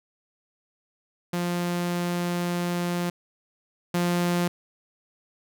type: tone pair in turn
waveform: sawtooth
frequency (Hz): 175.1 / 175.1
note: F3 / F3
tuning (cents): +5 / +5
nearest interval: unison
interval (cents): 0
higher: neither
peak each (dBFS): -21 / -18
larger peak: second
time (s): 1.33-3.1 / 3.94-4.48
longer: first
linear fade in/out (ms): 5
effects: none